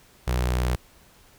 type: tone with notch filter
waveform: sawtooth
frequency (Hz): 61.74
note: B1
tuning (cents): 0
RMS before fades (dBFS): -24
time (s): 0.27-0.76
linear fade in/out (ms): 10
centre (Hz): 250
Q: 1.9
effects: pink hiss -55 dBFS RMS until 1.38 s